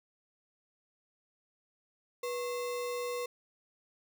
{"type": "tone with sample-and-hold", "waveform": "sine", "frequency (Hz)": 487.9, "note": "B4", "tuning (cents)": -21, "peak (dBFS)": -33, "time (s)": [2.23, 3.26], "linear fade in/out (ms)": 5, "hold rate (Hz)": 1575, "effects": []}